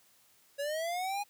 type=linear sweep; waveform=square; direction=up; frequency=554.4 to 830.6 Hz; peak=-33 dBFS; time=0.58-1.24 s; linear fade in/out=20 ms; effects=white hiss -65 dBFS RMS until 1.29 s + high-pass 60 Hz 12 dB/octave